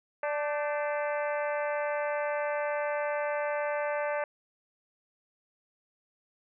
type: harmonic tone with a mistuned harmonic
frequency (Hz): 293.7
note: D4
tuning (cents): 0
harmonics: 2 / 3 / 4 / 5 / 6 / 7 / 8 / 9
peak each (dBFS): -30 / -36 / -40 / -39 / -42 / -42 / -47 / -49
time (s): 0.23-4.24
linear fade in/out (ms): 2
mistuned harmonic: 5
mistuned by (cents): +76
effects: none